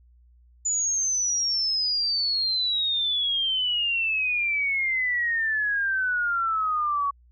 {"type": "exponential sweep", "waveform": "sine", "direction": "down", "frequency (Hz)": [7010, 1116], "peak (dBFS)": -22, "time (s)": [0.65, 7.11], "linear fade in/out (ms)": 10, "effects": ["added 60 Hz sine -53 dBFS peak until 7.31 s"]}